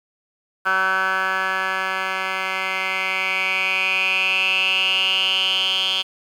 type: tone with band-pass filter sweep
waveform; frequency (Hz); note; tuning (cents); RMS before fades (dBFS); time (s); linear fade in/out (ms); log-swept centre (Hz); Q
10% pulse; 189.3; F#3; +40; -21; 0.65-6.03; 20; 1500 to 3300; 8.1
effects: 8-bit